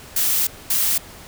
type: noise bursts at uneven times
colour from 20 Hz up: blue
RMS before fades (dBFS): -19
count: 2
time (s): 0.16-0.47 / 0.7-0.98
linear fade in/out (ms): 5
effects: pink hiss -41 dBFS RMS until 1.27 s